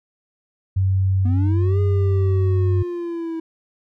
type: tone with pitch glide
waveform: sine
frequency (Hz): 95.3 to 96.02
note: G2 to G2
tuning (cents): -48 to -35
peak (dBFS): -15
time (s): 0.76-2.83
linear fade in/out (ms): 10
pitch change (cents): +13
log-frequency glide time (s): 2.27-2.65
type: linear two-way sweep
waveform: triangle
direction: up then down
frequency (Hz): 236.9 to 409.3 to 324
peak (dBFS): -22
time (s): 1.25-3.4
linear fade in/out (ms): 5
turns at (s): 1.8
effects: none